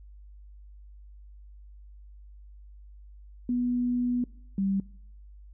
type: tone pair in turn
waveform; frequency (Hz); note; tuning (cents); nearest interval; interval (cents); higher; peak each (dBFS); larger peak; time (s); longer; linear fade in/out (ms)
sine; 245.3 / 194.96; B3 / G3; -12 / -9; major third; 397; first; -24; neither; 3.49-4.24 / 4.58-4.8; first; 2
effects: noise-tail reverb RT60 0.7 s tail -23 dB re dry + added 50 Hz sine -46 dBFS peak until 5.53 s